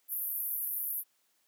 white band-pass noise, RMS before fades -35 dBFS, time 0.08-1.04 s, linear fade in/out 50 ms, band 11000 to 15000 Hz, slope 96 dB/octave, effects white hiss -73 dBFS RMS until 1.47 s + high-pass 200 Hz 12 dB/octave

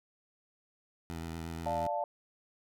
15% pulse tone with vibrato, 82.41 Hz, E2, in tune, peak -32 dBFS, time 1.1-1.87 s, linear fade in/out 0 ms, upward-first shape triangle, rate 8.4 Hz, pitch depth 36 cents each way
sine chord, D minor, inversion none, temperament equal, 587.3 / 698.5 / 880 Hz, D5 / F5 / A5, 0 / 0 / 0 cents, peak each -35 dBFS, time 1.66-2.04 s, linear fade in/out 2 ms
effects none

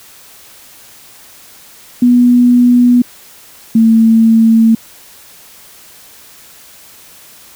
sine tone pair in turn, 244.5 / 225.2 Hz, B3 / A3, -17 / +40 cents, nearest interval minor second, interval 143 cents, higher first, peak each -4 dBFS, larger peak neither, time 2.02-3.02 / 3.75-4.75 s, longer neither, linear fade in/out 5 ms, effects white hiss -39 dBFS RMS until 7.55 s

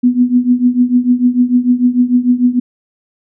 sine tone with tremolo, 246.9 Hz, B3, in tune, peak -4 dBFS, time 0.03-2.6 s, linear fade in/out 10 ms, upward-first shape triangle, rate 6.7 Hz, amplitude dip 90%, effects none

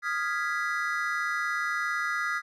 triangle chord, F half-diminished seventh, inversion third, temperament equal with one note detuned, 1239.5 / 1396.9 / 1661.2 / 1975.5 Hz, Eb6 / F6 / Ab6 / Cb7, -7 / 0 / 0 / 0 cents, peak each -31 dBFS, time 0.02-2.42 s, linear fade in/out 50 ms, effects none

